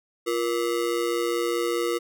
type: ring-modulated tone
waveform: square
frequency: 411 Hz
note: G#4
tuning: 18 cents flat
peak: -21 dBFS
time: 0.26-1.99 s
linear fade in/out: 20 ms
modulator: 62.4 Hz
effects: none